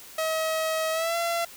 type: tone with pitch glide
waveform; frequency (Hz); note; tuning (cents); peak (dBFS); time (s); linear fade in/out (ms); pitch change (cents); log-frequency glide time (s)
sawtooth; 638 to 679.9; D#5 to F5; +43 to -47; -21; 0.18-1.45; 5; +110; 0.92-1.16
effects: white hiss -46 dBFS RMS until 1.56 s